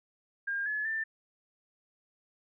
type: tone with pitch steps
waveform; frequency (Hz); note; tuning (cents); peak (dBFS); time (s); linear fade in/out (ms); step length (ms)
sine; 1610 / 1709 / 1780; G6 / G#6 / A6; +46 / +49 / +20; -30; 0.47-1.04; 10; 190
effects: none